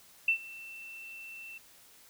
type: tone with ADSR envelope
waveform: sine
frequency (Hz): 2680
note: E7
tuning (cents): +28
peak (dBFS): -21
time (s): 0.28-1.58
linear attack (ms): 4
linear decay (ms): 90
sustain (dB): -22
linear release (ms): 4
effects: white hiss -58 dBFS RMS until 2.09 s